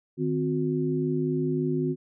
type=tone cluster; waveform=sine; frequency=153.7 / 259.2 / 362.7 Hz; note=D#3 / C4 / F#4; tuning=-21 / -16 / -34 cents; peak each=-28 dBFS; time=0.17-1.96 s; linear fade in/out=50 ms; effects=none